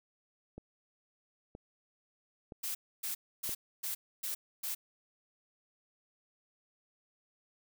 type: click train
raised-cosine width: 2 ms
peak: -32 dBFS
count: 4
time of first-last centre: 0.58-3.493 s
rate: 1.03 Hz
type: noise bursts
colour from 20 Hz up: blue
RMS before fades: -37 dBFS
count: 6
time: 2.63-4.75 s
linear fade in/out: 10 ms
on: 120 ms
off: 280 ms
effects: none